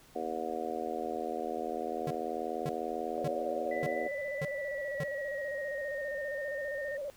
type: harmonic tone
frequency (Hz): 80.2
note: E2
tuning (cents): -47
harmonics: 3 / 4 / 5 / 6 / 7 / 8 / 9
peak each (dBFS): -44 / -42 / -40 / -40 / -42 / -44 / -38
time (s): 0.15-4.08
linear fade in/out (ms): 10
type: tone bursts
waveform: square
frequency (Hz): 151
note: D3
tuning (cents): +48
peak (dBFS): -34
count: 6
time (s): 2.07-5.036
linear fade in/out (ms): 2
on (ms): 36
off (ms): 550
type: tone with vibrato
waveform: sine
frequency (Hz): 566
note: C#5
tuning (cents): +36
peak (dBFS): -35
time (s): 3.18-7.1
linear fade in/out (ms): 0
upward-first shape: square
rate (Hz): 15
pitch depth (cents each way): 68
type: tone with pitch glide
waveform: sine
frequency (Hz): 1989 to 1834.5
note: B6 to A#6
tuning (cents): +12 to -28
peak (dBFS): -39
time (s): 3.71-6.97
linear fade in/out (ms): 5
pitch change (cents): -140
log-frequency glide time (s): 4.31-6.14
effects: pink hiss -59 dBFS RMS until 7.16 s